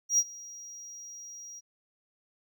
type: tone with ADSR envelope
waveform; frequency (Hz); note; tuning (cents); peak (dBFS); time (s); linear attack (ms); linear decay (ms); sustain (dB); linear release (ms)
triangle; 5720; F8; +41; -18; 0.09-1.61; 94; 49; -23; 28
effects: none

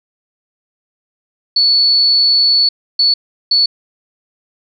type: tone bursts at uneven times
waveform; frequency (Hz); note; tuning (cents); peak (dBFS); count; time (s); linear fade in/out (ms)
sine; 4435; C#8; 0; -8; 3; 1.56-2.69 / 2.99-3.14 / 3.51-3.66; 5
effects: none

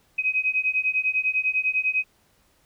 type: beating tone pair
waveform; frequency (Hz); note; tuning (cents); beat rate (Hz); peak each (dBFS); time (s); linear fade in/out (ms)
sine; 2519 / 2529; D#7 / D#7; +21 / +28; 10; -24; 0.18-2.04; 10
effects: pink hiss -63 dBFS RMS until 2.65 s

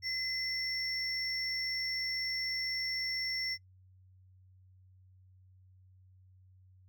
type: tone pair together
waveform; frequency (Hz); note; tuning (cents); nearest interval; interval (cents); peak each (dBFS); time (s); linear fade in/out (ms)
triangle; 2037 / 5438; C7 / F8; -47 / -47; octave + perfect fourth; 1700; -35 / -33; 0.02-3.58; 50
effects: noise-tail reverb RT60 0.1 s tail -22 dB re dry + added 93 Hz sine -58 dBFS peak until 6.88 s

